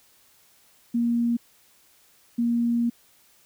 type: tone pair in turn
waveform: sine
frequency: 235.8 / 235.8 Hz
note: A#3 / A#3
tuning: +20 / +20 cents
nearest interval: unison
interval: 0 cents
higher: neither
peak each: -20 dBFS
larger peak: neither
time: 0.94-1.37 / 2.38-2.9 s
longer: second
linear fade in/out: 10 ms
effects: white hiss -59 dBFS RMS until 3.45 s